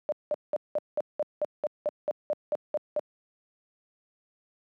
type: tone bursts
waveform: sine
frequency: 598 Hz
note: D5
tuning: 31 cents sharp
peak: -24 dBFS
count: 14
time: 0.09-2.994 s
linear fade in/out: 0 ms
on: 31 ms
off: 190 ms
effects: high-pass 200 Hz 12 dB/octave